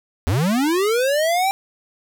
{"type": "linear sweep", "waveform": "square", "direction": "up", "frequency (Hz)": [73.42, 793], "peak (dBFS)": -17, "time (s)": [0.27, 1.51], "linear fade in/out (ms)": 0, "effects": []}